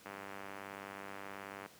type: click train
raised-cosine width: 0.5 ms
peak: -30 dBFS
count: 159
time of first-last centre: 0.06-1.661 s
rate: 98.7 Hz
effects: pink hiss -59 dBFS RMS until 1.79 s + high-pass 150 Hz 12 dB/octave